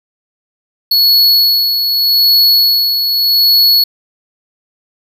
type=tone with tremolo; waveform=square; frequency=4379 Hz; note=C#8; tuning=22 cents flat; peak=-6 dBFS; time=0.91-3.84 s; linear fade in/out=5 ms; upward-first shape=sine; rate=0.83 Hz; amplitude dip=50%; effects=none